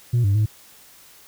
sine tone with pitch steps, 120.2 / 99.5 / 107 Hz, B2 / G2 / A2, -46 / +26 / -48 cents, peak -13 dBFS, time 0.13-0.46 s, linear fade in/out 10 ms, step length 110 ms, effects tanh soft clip ceiling -14 dBFS + white hiss -49 dBFS RMS until 1.27 s

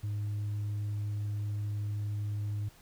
sine tone, 103.83 Hz, G#2, in tune, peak -29 dBFS, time 0.03-2.69 s, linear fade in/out 10 ms, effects tanh soft clip ceiling -30 dBFS + pink hiss -59 dBFS RMS until 2.81 s

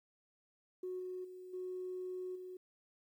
sine tone with level steps, 367.3 Hz, F#4, 13 cents flat, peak -38 / -40 / -48 / -39 / -45 dBFS, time 0.83-2.57 s, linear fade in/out 5 ms, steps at 0.99 / 1.24 / 1.53 / 2.35 s, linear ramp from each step 10 ms, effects tanh soft clip ceiling -34 dBFS + 12-bit

